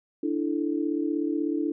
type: tone cluster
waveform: sine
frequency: 294.7 / 331 / 436.5 Hz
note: D4 / E4 / A4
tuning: +6 / +7 / -14 cents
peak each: -27 / -28 / -34 dBFS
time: 0.23-1.72 s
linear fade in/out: 5 ms
effects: none